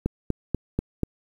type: click train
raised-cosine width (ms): 3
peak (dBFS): -10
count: 5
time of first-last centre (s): 0.06-1.033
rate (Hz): 4.11
effects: 8-bit